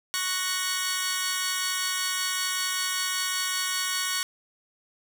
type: chord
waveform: 10% pulse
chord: F# major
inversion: second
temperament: equal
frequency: 1108.7 / 1480 / 1864.7 Hz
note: C#6 / F#6 / A#6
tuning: 0 / 0 / 0 cents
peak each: -22 dBFS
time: 0.14-4.23 s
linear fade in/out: 0 ms
effects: none